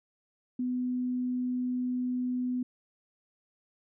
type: tone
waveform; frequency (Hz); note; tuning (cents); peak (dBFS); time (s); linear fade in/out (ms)
sine; 250; B3; +21; -28; 0.59-2.63; 5
effects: none